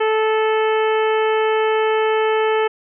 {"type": "harmonic tone", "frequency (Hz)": 436.9, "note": "A4", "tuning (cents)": -12, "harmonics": [1, 2, 3, 4, 5, 6, 7], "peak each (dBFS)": [-16, -22, -26, -28, -30, -32, -33], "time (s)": [0, 2.68], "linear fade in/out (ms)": 10, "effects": []}